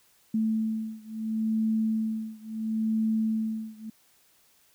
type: beating tone pair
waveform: sine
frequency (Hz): 220 / 220.73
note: A3 / A3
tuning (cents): 0 / +6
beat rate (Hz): 0.73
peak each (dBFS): -28 / -29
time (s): 0.34-3.9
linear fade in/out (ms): 5
effects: white hiss -63 dBFS RMS until 4.74 s